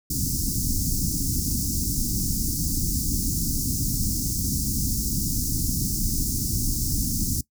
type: band-stop noise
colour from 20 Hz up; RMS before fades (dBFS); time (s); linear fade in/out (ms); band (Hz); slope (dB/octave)
pink; -25; 0.1-7.41; 5; 300 to 5100; 48
effects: noise-tail reverb RT60 0.1 s tail -21 dB re dry